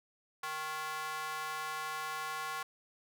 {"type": "tone with high-pass filter", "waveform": "square", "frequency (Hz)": 155.6, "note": "D#3", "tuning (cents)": 0, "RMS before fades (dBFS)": -39, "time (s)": [0.43, 2.63], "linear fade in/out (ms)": 5, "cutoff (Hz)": 1100, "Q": 2.4, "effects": []}